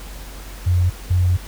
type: tone pair in turn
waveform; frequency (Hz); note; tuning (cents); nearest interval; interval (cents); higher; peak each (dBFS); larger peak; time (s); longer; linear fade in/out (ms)
sine; 89.3 / 90.03; F2 / F#2; +39 / -47; unison; 14; second; -13; neither; 0.66-0.9 / 1.1-1.37; second; 10
effects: added 47 Hz sine -33 dBFS peak until 1.47 s + pink hiss -39 dBFS RMS until 1.47 s